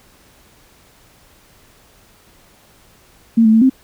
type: tone with pitch steps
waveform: sine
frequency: 227.9 / 219.2 / 223.5 / 262.2 Hz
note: A#3 / A3 / A3 / C4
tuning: -39 / -6 / +27 / +4 cents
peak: -7 dBFS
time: 3.37-3.698 s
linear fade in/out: 10 ms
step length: 82 ms
effects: pink hiss -50 dBFS RMS until 3.83 s